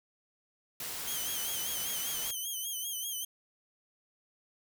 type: noise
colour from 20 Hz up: white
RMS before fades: -39 dBFS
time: 0.8-2.31 s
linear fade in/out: 2 ms
type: tone with vibrato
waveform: 5% pulse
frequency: 3136 Hz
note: G7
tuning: in tune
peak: -27 dBFS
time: 1.07-3.25 s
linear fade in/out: 5 ms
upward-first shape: sine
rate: 5.1 Hz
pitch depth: 82 cents each way
effects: none